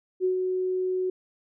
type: tone with ADSR envelope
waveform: sine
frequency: 370 Hz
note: F#4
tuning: in tune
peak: -20 dBFS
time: 0.2-1.1 s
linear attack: 45 ms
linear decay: 110 ms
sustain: -4 dB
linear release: 4 ms
effects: none